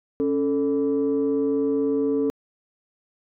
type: tone pair together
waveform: sine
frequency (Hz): 277.2 / 441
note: C#4 / A4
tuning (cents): 0 / +4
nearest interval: minor sixth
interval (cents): 804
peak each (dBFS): -21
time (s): 0.2-2.3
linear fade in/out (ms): 0
effects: tanh soft clip ceiling -15 dBFS